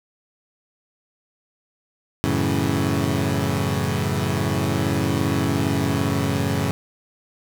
20% pulse chord, F# minor seventh, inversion none, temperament equal, 92.5 / 110 / 138.59 / 164.81 Hz, F#2 / A2 / C#3 / E3, 0 / 0 / 0 / 0 cents, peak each -20 / -21 / -19 / -24 dBFS, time 2.24-6.71 s, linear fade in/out 0 ms, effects none

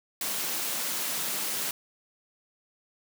white high-pass noise, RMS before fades -31 dBFS, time 0.21-1.71 s, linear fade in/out 2 ms, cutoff 140 Hz, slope 48 dB/octave, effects none

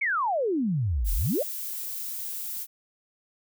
sine exponential two-way sweep, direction down then up, 2300 to 38.06 to 677 Hz, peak -23 dBFS, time 0.01-1.43 s, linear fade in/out 10 ms, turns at 1.14 s
violet noise, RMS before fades -34 dBFS, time 1.04-2.67 s, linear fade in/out 50 ms
effects none

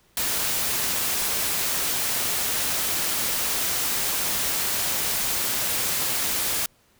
white noise, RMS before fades -25 dBFS, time 0.17-6.66 s, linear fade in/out 2 ms, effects pink hiss -61 dBFS RMS until 6.99 s

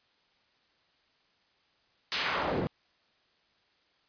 pink noise with band-pass filter sweep, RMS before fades -31 dBFS, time 2.12-2.67 s, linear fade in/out 0 ms, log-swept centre 4100 to 240 Hz, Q 0.94, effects white hiss -69 dBFS RMS until 4.08 s + resampled to 11025 Hz

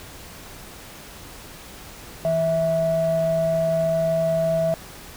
sine tone pair together, 162.7 / 653.6 Hz, E3 / E5, -22 / -15 cents, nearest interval 2 octaves, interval 2407 cents, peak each -25 / -18 dBFS, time 2.25-4.74 s, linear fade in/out 0 ms, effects tanh soft clip ceiling -13 dBFS + pink hiss -41 dBFS RMS until 5.16 s

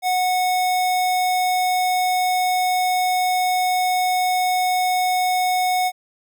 square tone, 734 Hz, F#5, 14 cents flat, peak -18 dBFS, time 0.02-5.92 s, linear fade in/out 50 ms, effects none

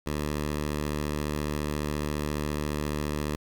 10% pulse tone, 74.5 Hz, D2, 25 cents sharp, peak -20 dBFS, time 0.06-3.36 s, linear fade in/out 10 ms, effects 10-bit

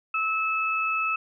sine tone pair together, 1301 / 2607 Hz, E6 / E7, -23 / -20 cents, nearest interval octave, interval 1203 cents, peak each -26 dBFS, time 0.14-1.16 s, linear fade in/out 5 ms, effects none

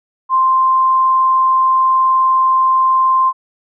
sine tone, 1046.5 Hz, C6, in tune, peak -9 dBFS, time 0.29-3.33 s, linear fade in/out 50 ms, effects none

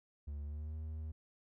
triangle tone with pitch glide, 72.6 to 78.26 Hz, D2 to D#2, -19 to +11 cents, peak -38 dBFS, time 0.27-1.12 s, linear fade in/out 10 ms, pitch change +130 cents, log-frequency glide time 0.44-0.75 s, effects none

